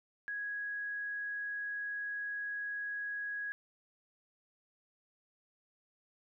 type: tone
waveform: sine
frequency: 1661.2 Hz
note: G#6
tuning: in tune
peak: -36 dBFS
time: 0.28-3.52 s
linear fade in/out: 0 ms
effects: none